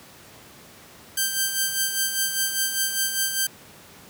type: tone with tremolo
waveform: 5% pulse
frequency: 1568 Hz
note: G6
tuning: in tune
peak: -9 dBFS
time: 1.17-3.47 s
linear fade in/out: 5 ms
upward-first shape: sine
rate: 5 Hz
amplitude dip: 55%
effects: pink hiss -47 dBFS RMS until 4.09 s + high-pass 100 Hz 12 dB/octave